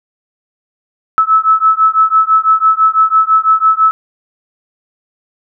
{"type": "beating tone pair", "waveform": "sine", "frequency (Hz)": [1300, 1306], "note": ["E6", "E6"], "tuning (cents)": [-24, -17], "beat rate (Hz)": 6, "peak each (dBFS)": -10, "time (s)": [1.18, 3.91], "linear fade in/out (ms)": 0, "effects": []}